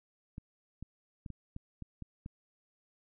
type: clicks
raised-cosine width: 5 ms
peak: -30 dBFS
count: 8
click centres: 0.381 / 0.826 / 1.262 / 1.303 / 1.564 / 1.823 / 2.023 / 2.261 s
effects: none